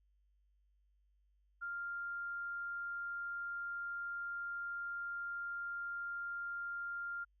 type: tone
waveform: sine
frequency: 1396.9 Hz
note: F6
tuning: in tune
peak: -39 dBFS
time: 1.61-7.25 s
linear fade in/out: 20 ms
effects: added 50 Hz sine -70 dBFS peak until 7.4 s